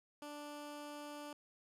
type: tone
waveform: 15% pulse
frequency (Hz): 293.7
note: D4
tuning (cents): 0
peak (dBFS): -40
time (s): 0.22-1.33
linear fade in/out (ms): 2
effects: resampled to 32000 Hz